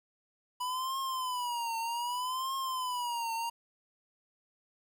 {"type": "tone with vibrato", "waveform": "square", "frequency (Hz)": 987.8, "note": "B5", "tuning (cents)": 0, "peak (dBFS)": -33, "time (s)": [0.6, 3.5], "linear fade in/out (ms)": 10, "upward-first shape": "triangle", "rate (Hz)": 0.64, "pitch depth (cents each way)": 150, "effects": ["10-bit"]}